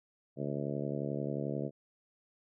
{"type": "harmonic tone", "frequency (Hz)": 71.3, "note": "C#2", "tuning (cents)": 49, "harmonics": [2, 3, 4, 5, 6, 7, 8, 9], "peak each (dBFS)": [-38, -40, -41, -42, -43, -43, -44, -45], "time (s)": [0.36, 1.71], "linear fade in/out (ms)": 50, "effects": []}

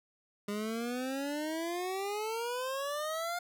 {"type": "exponential sweep", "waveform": "25% pulse", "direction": "up", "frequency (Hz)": [202.5, 711], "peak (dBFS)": -30, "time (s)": [0.48, 3.39], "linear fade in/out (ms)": 5, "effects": []}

